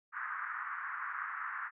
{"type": "band-pass noise", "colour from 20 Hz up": "pink", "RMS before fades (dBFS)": -40, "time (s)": [0.12, 1.71], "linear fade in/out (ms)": 50, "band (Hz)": [1100, 1800], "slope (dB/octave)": 48, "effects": []}